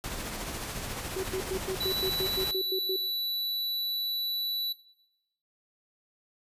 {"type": "noise with tremolo", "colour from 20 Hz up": "pink", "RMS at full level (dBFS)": -35, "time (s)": [0.04, 2.51], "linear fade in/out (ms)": 0, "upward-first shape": "sine", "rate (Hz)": 14, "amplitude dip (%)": 35}
{"type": "tone bursts", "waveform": "sine", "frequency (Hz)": 377.8, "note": "F#4", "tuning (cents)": 36, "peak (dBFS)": -29, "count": 11, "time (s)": [1.16, 2.963], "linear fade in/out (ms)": 5, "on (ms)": 73, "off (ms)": 100}
{"type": "tone", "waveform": "square", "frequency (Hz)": 3951, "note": "B7", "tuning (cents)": 0, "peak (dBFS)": -29, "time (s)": [1.8, 4.73], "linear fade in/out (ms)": 10}
{"effects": ["noise-tail reverb RT60 0.8 s tail -17 dB re dry", "resampled to 32000 Hz"]}